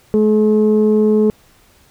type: tone pair together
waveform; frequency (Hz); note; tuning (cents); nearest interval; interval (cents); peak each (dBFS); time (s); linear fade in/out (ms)
sine; 213.8 / 427.6; A3 / A4; -49 / -49; octave; 1200; -11; 0.14-1.3; 0
effects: tanh soft clip ceiling -5 dBFS + pink hiss -51 dBFS RMS until 1.9 s